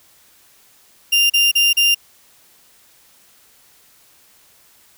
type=tone bursts; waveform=35% pulse; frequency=2794 Hz; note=F7; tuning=in tune; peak=-10 dBFS; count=4; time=1.12-1.948 s; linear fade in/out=10 ms; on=180 ms; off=36 ms; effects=white hiss -52 dBFS RMS until 4.97 s